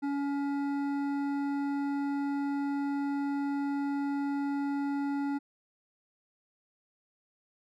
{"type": "tone with hard clipping", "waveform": "sine", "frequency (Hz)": 282, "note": "C#4", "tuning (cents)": 30, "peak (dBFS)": -31, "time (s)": [0.02, 5.39], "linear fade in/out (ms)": 20, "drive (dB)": 11, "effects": []}